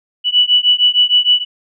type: beating tone pair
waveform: sine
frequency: 2954 / 2960.5 Hz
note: F#7 / F#7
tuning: -3 / 0 cents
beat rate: 6.5 Hz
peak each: -12 dBFS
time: 0.24-1.45 s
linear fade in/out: 50 ms
effects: none